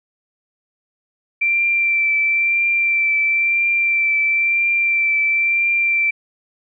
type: tone with vibrato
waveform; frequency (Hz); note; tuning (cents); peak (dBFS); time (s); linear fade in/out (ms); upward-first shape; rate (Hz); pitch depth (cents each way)
sine; 2349; D7; 0; -14; 1.41-6.11; 10; triangle; 0.99; 22
effects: none